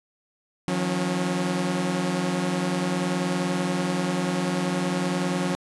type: tone cluster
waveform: sawtooth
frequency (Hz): 159.7 / 180.2 / 275.5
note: D#3 / F#3 / C#4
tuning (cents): +45 / -45 / -11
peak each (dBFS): -28 / -21 / -26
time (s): 0.68-5.55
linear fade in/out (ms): 0
effects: resampled to 24000 Hz